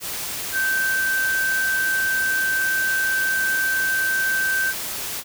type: tone in noise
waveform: sine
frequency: 1555 Hz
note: G6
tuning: 14 cents flat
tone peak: -19 dBFS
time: 0.52-4.74 s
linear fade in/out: 50 ms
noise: white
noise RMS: -29 dBFS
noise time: 0-5.24 s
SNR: +7 dB
effects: none